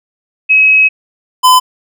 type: tone pair in turn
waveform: sine / square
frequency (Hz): 2556 / 1014.3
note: D#7 / B5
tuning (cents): +46 / +46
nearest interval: octave + major third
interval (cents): 1600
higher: first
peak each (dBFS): -4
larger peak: neither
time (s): 0.49-0.89 / 1.43-1.6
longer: first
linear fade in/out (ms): 20
effects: none